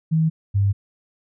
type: tone pair in turn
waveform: sine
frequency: 160 / 99.72 Hz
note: D#3 / G2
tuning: +49 / +30 cents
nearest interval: minor sixth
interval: 819 cents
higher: first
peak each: -15 dBFS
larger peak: neither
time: 0.11-0.3 / 0.54-0.73 s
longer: neither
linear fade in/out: 20 ms
effects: none